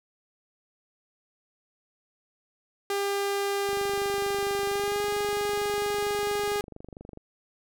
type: tone with pitch glide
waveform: sawtooth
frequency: 400 to 411 Hz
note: G4 to G#4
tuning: +35 to -18 cents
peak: -22 dBFS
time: 2.9-6.61 s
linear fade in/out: 2 ms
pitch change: +47 cents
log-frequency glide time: 4.68-5.03 s
type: click train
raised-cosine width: 2 ms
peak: -29 dBFS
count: 86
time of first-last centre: 3.69-7.174 s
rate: 24.4 Hz
effects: none